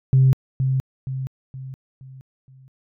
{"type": "tone with echo", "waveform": "sine", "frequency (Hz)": 132, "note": "C3", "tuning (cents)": 16, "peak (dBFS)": -10, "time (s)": [0.13, 0.33], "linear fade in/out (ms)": 0, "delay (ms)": 470, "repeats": 5, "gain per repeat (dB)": -7, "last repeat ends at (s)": 2.68, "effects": ["tanh soft clip ceiling -7 dBFS"]}